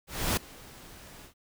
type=noise with ADSR envelope; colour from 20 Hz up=pink; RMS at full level=-26 dBFS; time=0.07-1.34 s; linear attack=300 ms; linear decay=5 ms; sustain=-23 dB; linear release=98 ms; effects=none